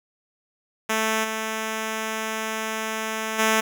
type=tone with level steps; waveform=5% pulse; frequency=220 Hz; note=A3; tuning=in tune; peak=-10 / -15 / -7 dBFS; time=0.89-3.61 s; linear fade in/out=10 ms; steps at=1.23 / 3.38 s; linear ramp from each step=20 ms; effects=none